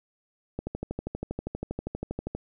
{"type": "click train", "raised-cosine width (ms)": 2, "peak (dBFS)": -18, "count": 23, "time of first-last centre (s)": [0.59, 2.35], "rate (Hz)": 12.5, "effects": []}